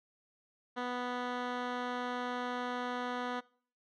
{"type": "tone with low-pass filter", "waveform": "10% pulse", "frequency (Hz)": 246.9, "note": "B3", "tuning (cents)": 0, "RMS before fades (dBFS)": -37, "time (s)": [0.76, 3.41], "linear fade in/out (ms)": 20, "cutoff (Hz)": 2800, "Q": 1, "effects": ["noise-tail reverb RT60 0.5 s tail -23 dB re dry"]}